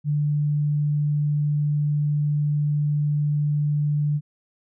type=tone; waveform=sine; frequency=147.7 Hz; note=D3; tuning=10 cents sharp; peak=-19 dBFS; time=0.04-4.21 s; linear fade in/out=50 ms; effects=none